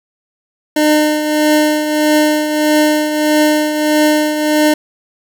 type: tone with tremolo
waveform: 25% pulse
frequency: 303.3 Hz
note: D#4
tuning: 44 cents flat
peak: -4 dBFS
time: 0.76-4.74 s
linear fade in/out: 5 ms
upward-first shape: triangle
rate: 1.6 Hz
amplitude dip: 60%
effects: none